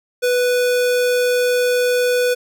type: tone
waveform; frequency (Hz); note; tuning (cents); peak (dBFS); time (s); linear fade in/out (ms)
square; 493.9; B4; 0; -15; 0.22-2.35; 20
effects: none